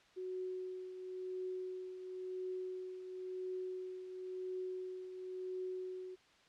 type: tone with tremolo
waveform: sine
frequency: 370 Hz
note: F#4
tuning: in tune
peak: -38 dBFS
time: 0.16-6.16 s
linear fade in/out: 20 ms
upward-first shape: triangle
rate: 0.96 Hz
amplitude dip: 60%
effects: white hiss -66 dBFS RMS until 6.48 s + low-pass 4000 Hz 12 dB/octave